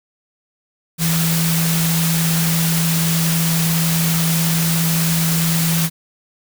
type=tone in noise; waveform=sine; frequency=164.81 Hz; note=E3; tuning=in tune; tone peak=-16 dBFS; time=0.98-5.9 s; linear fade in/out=50 ms; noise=white; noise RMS=-21 dBFS; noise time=0.98-5.9 s; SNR=+2 dB; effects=none